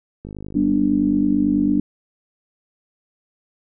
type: click train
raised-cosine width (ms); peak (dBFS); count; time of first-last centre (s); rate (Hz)
3; -21; 80; 0.25-1.796; 51.1
type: chord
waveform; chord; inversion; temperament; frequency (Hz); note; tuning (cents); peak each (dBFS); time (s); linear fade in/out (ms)
sine; G major; none; just; 196 / 245 / 294; G3 / B3 / D4; 0 / -14 / +2; -22 / -21 / -17; 0.55-1.8; 5
effects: none